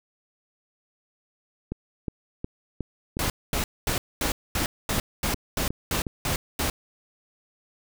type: click train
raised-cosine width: 3 ms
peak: -16 dBFS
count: 13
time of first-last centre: 1.72-6.068 s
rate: 2.76 Hz
type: noise bursts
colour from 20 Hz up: pink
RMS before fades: -26 dBFS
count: 11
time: 3.19-6.7 s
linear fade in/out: 2 ms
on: 110 ms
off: 230 ms
effects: none